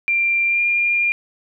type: tone with pitch glide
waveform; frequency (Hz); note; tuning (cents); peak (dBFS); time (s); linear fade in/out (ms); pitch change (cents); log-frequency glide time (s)
sine; 2374 to 2404; D7 to D7; +18 to +40; -15; 0.08-1.12; 0; +22; 0.47-0.63
effects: none